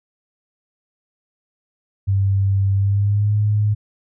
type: tone with pitch glide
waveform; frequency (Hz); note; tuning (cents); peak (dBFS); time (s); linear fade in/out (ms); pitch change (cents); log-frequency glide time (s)
sine; 98 to 105.03; G2 to G#2; 0 to +20; -14; 2.07-3.75; 20; +120; 2.74-3.35
effects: none